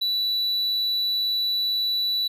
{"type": "tone", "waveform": "triangle", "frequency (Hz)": 3951, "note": "B7", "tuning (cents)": 0, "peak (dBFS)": -20, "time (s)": [0.01, 2.28], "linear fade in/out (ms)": 10, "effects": []}